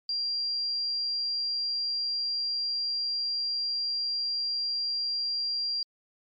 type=tone; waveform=sine; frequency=4758 Hz; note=D8; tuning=22 cents sharp; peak=-27 dBFS; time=0.09-5.83 s; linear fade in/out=2 ms; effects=MP3 64 kbps